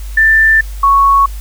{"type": "tone pair in turn", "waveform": "sine", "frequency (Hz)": [1775, 1109.2], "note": ["A6", "C#6"], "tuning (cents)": [15, 1], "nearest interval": "minor sixth", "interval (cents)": 814, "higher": "first", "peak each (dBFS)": -5, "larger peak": "neither", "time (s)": [[0.17, 0.61], [0.83, 1.26]], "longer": "first", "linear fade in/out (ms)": 5, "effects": ["added 50 Hz sine -21 dBFS peak until 1.4 s", "white hiss -38 dBFS RMS until 1.4 s"]}